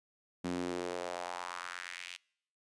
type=tone with high-pass filter sweep; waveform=sawtooth; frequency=88.6 Hz; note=F2; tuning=25 cents sharp; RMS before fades=-40 dBFS; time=0.44-2.17 s; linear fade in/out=10 ms; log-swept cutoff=220 to 2800 Hz; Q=2.4; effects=noise-tail reverb RT60 0.7 s tail -26 dB re dry + resampled to 22050 Hz